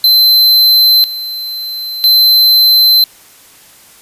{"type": "tone with tremolo", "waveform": "square", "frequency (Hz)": 4080, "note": "C8", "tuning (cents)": -44, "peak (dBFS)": -5, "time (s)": [0.04, 3.04], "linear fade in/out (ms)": 2, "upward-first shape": "square", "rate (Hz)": 0.5, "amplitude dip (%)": 80, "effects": ["white hiss -41 dBFS RMS until 4.01 s", "resampled to 32000 Hz"]}